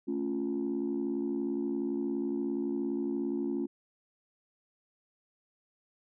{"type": "chord", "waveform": "sine", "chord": "A augmented", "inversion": "none", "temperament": "equal", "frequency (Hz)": [220, 277.2, 349.2], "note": ["A3", "C#4", "E#4"], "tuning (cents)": [0, 0, 0], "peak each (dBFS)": [-35, -32, -33], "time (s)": [0.07, 3.67], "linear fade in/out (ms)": 20, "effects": ["tanh soft clip ceiling -24 dBFS"]}